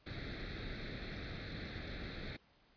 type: noise with comb filter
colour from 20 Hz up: pink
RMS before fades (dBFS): -44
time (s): 0.06-2.37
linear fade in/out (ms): 10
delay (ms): 0.51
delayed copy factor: +0.8
effects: pink hiss -69 dBFS RMS until 2.76 s + resampled to 11025 Hz

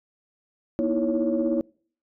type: tone cluster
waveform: sine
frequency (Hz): 240.8 / 315.2 / 331.5 / 555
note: B3 / D#4 / E4 / C#5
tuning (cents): -44 / +23 / +10 / +2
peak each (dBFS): -26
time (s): 0.79-1.61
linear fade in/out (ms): 0
effects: noise-tail reverb RT60 0.5 s tail -25 dB re dry + tanh soft clip ceiling -13 dBFS

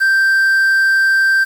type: tone with quantisation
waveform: triangle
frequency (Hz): 1568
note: G6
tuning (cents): 0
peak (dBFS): -8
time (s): 0-1.45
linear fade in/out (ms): 20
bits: 6
effects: none

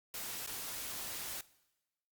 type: noise with dropouts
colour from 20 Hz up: white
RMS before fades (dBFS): -42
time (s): 0.14-1.41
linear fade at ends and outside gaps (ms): 2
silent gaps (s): 0.464-0.473
effects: noise-tail reverb RT60 1.0 s tail -20 dB re dry + Opus 48 kbps

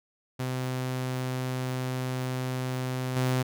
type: tone with level steps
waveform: sawtooth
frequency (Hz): 128.3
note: C3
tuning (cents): -34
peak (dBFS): -25 / -20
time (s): 0.39-3.43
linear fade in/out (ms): 10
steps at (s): 3.16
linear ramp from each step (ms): 5
effects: none

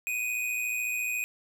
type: tone with amplitude modulation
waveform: square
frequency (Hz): 2489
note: D#7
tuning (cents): 0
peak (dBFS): -27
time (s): 0.07-1.24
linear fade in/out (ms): 0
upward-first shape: sine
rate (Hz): 114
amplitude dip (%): 50
effects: none

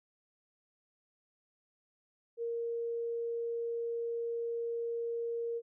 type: tone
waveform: sine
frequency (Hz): 466.2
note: A#4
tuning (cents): 0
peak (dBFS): -33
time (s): 2.37-5.62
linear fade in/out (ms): 50
effects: none

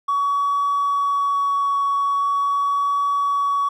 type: tone with vibrato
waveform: triangle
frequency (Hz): 1127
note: C#6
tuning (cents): +28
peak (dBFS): -14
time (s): 0.08-3.69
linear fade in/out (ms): 10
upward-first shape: triangle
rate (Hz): 0.42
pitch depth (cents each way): 10
effects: tanh soft clip ceiling -14 dBFS

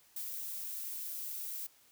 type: noise with ADSR envelope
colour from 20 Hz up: violet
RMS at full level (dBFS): -39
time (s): 0.16-1.67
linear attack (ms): 5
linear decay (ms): 80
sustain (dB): -2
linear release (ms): 8
effects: white hiss -65 dBFS RMS until 1.91 s

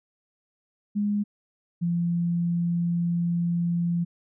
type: tone pair in turn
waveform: sine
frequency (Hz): 205.9 / 171.75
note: G#3 / F3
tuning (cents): -15 / -29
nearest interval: minor third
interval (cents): 314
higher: first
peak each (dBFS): -22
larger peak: neither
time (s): 0.95-1.24 / 1.81-4.05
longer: second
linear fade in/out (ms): 20
effects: none

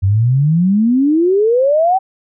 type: exponential sweep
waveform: sine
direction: up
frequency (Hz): 92.5 to 784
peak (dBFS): -9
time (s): 0.02-1.99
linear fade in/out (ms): 20
effects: none

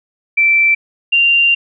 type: tone pair in turn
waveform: sine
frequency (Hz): 2336 / 2778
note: D7 / F7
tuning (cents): -10 / -10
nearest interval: minor third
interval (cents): 300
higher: second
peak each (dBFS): -8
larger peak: neither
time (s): 0.37-0.75 / 1.12-1.55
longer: second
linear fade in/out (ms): 10
effects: none

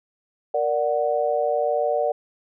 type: chord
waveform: sine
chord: Bb augmented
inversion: none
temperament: equal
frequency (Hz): 466.2 / 587.3 / 740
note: Bb4 / D5 / F#5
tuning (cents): 0 / 0 / 0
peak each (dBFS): -25 / -22 / -25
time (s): 0.54-2.12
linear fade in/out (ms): 5
effects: none

